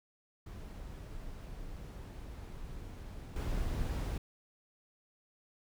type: noise with level steps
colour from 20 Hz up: brown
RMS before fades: -45 / -35 dBFS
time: 0.46-4.18 s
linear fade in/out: 5 ms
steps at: 3.36 s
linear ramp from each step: 2 ms
effects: none